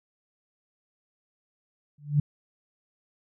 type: tone with exponential growth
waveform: sine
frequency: 146.4 Hz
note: D3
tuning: 5 cents flat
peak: -15 dBFS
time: 1.98-2.2 s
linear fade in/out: 5 ms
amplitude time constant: 46 ms
effects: none